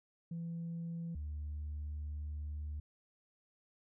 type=tone pair in turn; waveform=sine; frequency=167.8 / 74.75 Hz; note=E3 / D2; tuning=+31 / +31 cents; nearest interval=octave + major second; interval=1400 cents; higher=first; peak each=-37 / -37 dBFS; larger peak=neither; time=0.31-1.15 / 1.15-2.8 s; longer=second; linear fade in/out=5 ms; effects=tanh soft clip ceiling -36 dBFS